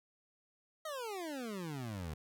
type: exponential sweep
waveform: 25% pulse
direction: down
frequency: 646 to 73.42 Hz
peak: -36 dBFS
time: 0.85-2.14 s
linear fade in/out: 5 ms
effects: none